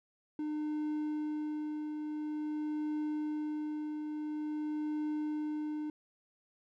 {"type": "tone with tremolo", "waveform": "triangle", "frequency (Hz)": 302.9, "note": "D#4", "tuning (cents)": -46, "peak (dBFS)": -30, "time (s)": [0.39, 5.9], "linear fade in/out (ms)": 2, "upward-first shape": "triangle", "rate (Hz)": 0.48, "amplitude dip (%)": 40, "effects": []}